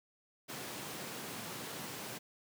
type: high-pass noise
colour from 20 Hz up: pink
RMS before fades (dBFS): -44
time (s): 0.48-2.19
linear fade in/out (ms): 20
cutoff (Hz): 130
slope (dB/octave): 24
effects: none

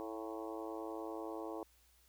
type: harmonic tone with a mistuned harmonic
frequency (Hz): 110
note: A2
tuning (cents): 0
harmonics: 3 / 4 / 5 / 6 / 7 / 8 / 9 / 10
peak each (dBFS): -45 / -47 / -49 / -51 / -52 / -53 / -54 / -55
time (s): 0-1.63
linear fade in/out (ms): 0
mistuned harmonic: 6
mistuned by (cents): +27
effects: added 60 Hz sine -70 dBFS peak until 2.08 s + white hiss -70 dBFS RMS until 2.08 s

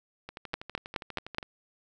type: two click trains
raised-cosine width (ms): 0.3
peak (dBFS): -13 / -24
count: 5 / 15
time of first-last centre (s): 0.54-1.384 / 0.29-1.428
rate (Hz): 4.74 / 12.3
effects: none

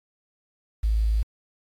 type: tone with quantisation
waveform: sine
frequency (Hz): 54.1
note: A1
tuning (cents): -29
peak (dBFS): -19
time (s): 0.83-1.23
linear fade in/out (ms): 10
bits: 8
effects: AAC 64 kbps

